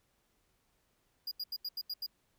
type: tone bursts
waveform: square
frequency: 4858 Hz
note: D#8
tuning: 42 cents flat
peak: -36 dBFS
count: 7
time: 1.27-2.064 s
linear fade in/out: 5 ms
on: 44 ms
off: 81 ms
effects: pink hiss -75 dBFS RMS until 2.38 s